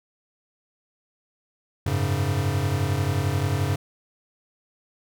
square chord, F# suspended second, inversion none, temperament equal, 92.5 / 103.83 / 138.59 Hz, F#2 / G#2 / C#3, 0 / 0 / 0 cents, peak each -27 dBFS, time 1.86-3.76 s, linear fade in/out 5 ms, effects none

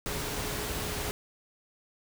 sine tone in noise, 421.6 Hz, G#4, 26 cents sharp, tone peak -42 dBFS, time 0.06-1.11 s, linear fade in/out 0 ms, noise pink, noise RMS -34 dBFS, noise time 0.06-1.11 s, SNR -11 dB, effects none

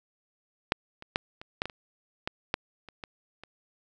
clicks, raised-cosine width 0.3 ms, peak -6 / -27 / -9 / -26 / -11 / -18 / -29 / -14 / -9 / -29 / -22 / -28 dBFS, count 12, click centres 0.721 / 1.024 / 1.159 / 1.415 / 1.619 / 1.656 / 1.698 / 2.275 / 2.541 / 2.887 / 3.038 / 3.436 s, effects none

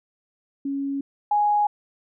sine tone pair in turn, 277.2 / 830.7 Hz, C#4 / G#5, 0 / 0 cents, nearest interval octave + perfect fifth, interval 1900 cents, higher second, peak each -24 / -17 dBFS, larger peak second, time 0.65-1.01 / 1.31-1.67 s, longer neither, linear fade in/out 5 ms, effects none

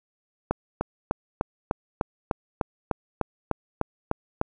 click train, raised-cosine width 1 ms, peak -9 dBFS, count 14, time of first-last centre 0.51-4.414 s, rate 3.33 Hz, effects none

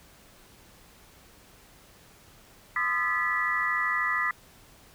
sine tone cluster, 1026 / 1224 / 1317 / 1722 / 1960 Hz, C6 / D#6 / E6 / A6 / B6, -34 / -29 / -2 / -38 / -14 cents, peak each -35 / -30 / -36 / -33 / -27 dBFS, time 2.76-4.31 s, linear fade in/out 2 ms, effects pink hiss -55 dBFS RMS until 4.94 s

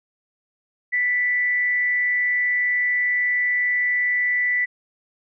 sine tone with frequency modulation, 1975.5 Hz, B6, in tune, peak -18 dBFS, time 0.92-4.66 s, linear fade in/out 20 ms, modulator 214 Hz, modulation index 0.21, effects none

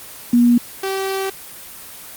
sine / sawtooth tone pair in turn, 240 / 386.4 Hz, B3 / G4, -49 / -25 cents, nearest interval minor sixth, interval 824 cents, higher second, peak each -9 / -16 dBFS, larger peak first, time 0.33-0.58 / 0.83-1.3 s, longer second, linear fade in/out 5 ms, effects white hiss -36 dBFS RMS until 2.16 s + Opus 24 kbps

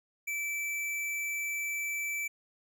sine tone with hard clipping, 2320 Hz, D7, 22 cents flat, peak -33 dBFS, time 0.27-2.28 s, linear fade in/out 10 ms, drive 17 dB, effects none

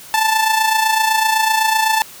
sawtooth tone with amplitude modulation, 880 Hz, A5, in tune, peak -7 dBFS, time 0.14-2.02 s, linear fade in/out 0 ms, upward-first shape sine, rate 27.9 Hz, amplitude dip 55%, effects white hiss -38 dBFS RMS until 2.2 s

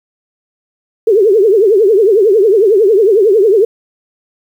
sine tone with vibrato, 415.3 Hz, G#4, in tune, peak -5 dBFS, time 1.07-3.65 s, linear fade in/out 5 ms, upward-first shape triangle, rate 11 Hz, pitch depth 230 cents each way, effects 7-bit

